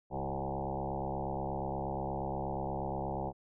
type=tone with frequency modulation; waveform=sine; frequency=460 Hz; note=A#4; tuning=23 cents flat; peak=-33 dBFS; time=0.1-3.33 s; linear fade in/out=50 ms; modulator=68.4 Hz; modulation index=6; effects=none